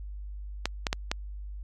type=clicks; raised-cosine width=0.2 ms; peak=-9 dBFS; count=4; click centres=0.656 / 0.868 / 0.929 / 1.115 s; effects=added 50 Hz sine -36 dBFS peak until 1.63 s + MP3 96 kbps